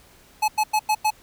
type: tone bursts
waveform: square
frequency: 856 Hz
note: A5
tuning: 48 cents flat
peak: -18 dBFS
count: 5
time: 0.42-1.106 s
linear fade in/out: 10 ms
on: 62 ms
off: 94 ms
effects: pink hiss -53 dBFS RMS until 1.22 s